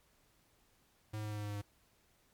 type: tone with pitch steps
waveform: square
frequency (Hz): 107.4 / 106.66 / 105.92 / 105.19 / 104.46 / 103.74 / 103.02 / 102.31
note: A2 / G#2 / G#2 / G#2 / G#2 / G#2 / G#2 / G#2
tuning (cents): -41 / +47 / +35 / +23 / +11 / -1 / -13 / -25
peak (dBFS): -39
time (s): 1.13-1.618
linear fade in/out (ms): 10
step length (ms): 61
effects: pink hiss -71 dBFS RMS until 2.33 s + MP3 96 kbps